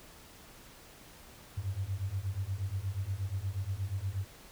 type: beating tone pair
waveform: sine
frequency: 92.5 / 100.9 Hz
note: F#2 / G#2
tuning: 0 / -49 cents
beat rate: 8.4 Hz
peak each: -36 / -35 dBFS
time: 1.57-4.25 s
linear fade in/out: 10 ms
effects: pink hiss -54 dBFS RMS until 4.51 s